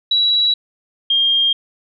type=tone pair in turn; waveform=sine; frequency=3906 / 3214 Hz; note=B7 / G7; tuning=-20 / +43 cents; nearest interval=minor third; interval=337 cents; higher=first; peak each=-12 dBFS; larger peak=neither; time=0.11-0.54 / 1.1-1.53 s; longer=neither; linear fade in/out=5 ms; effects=none